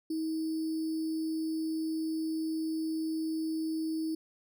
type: tone with sample-and-hold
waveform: sine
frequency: 318.4 Hz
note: D#4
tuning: 40 cents sharp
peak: -30 dBFS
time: 0.1-4.15 s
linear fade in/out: 5 ms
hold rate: 4900 Hz
effects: none